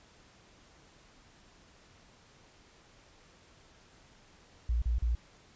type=tone bursts; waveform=sine; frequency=58.27 Hz; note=A#1; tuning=in tune; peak=-26 dBFS; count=3; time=4.69-5.152 s; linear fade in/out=5 ms; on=130 ms; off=36 ms; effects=pink hiss -60 dBFS RMS until 5.55 s + resampled to 16000 Hz